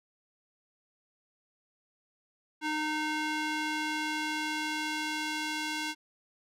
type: tone with band-pass filter sweep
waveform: square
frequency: 307.1 Hz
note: D#4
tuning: 23 cents flat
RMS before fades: -33 dBFS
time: 2.61-5.95 s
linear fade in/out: 50 ms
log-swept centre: 1800 to 3300 Hz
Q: 0.7
effects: none